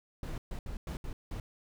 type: noise bursts at uneven times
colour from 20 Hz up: brown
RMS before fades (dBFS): -38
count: 6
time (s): 0.23-0.38 / 0.51-0.59 / 0.66-0.77 / 0.87-0.97 / 1.04-1.13 / 1.31-1.4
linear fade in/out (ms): 2
effects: none